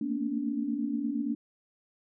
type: tone cluster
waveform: sine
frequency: 223.9 / 232.4 / 251.6 / 287.3 Hz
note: A3 / A#3 / B3 / D4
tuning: +30 / -5 / +32 / -38 cents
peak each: -36 / -34 / -38 / -31 dBFS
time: 0.01-1.35 s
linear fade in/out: 5 ms
effects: none